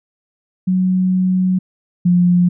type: tone pair in turn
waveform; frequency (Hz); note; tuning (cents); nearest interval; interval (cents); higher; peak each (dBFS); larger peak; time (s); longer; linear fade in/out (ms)
sine; 185 / 177.11; F#3 / F3; 0 / +25; minor second; 75; first; -12 / -9; second; 0.67-1.59 / 2.05-2.49; first; 10
effects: none